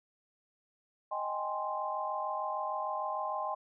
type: chord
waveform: sine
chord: Ab major seventh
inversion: second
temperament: equal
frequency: 622.3 / 784 / 830.6 / 1046.5 Hz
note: Eb5 / G5 / Ab5 / C6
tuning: 0 / 0 / 0 / 0 cents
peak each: -39 / -39 / -39 / -36 dBFS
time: 1.11-3.55 s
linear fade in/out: 10 ms
effects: none